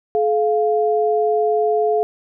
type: tone pair together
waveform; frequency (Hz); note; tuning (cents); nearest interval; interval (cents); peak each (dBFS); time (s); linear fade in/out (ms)
sine; 428.2 / 698.5; A4 / F5; -47 / 0; minor sixth; 847; -16 / -19; 0.15-2.03; 0
effects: none